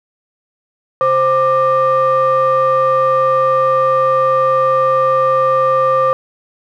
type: ring-modulated tone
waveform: triangle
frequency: 329.6 Hz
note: E4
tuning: in tune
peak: -5 dBFS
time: 1.01-6.13 s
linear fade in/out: 0 ms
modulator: 855 Hz
effects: none